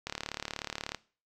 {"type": "click train", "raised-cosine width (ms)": 0.2, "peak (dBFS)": -17, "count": 33, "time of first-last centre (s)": [0.07, 0.947], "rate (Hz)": 36.5, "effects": ["noise-tail reverb RT60 0.4 s tail -20 dB re dry"]}